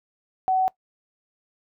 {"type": "tone", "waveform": "sine", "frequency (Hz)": 752, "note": "F#5", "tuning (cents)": 28, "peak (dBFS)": -18, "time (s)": [0.48, 0.68], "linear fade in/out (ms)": 0, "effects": ["noise-tail reverb RT60 0.1 s tail -21 dB re dry"]}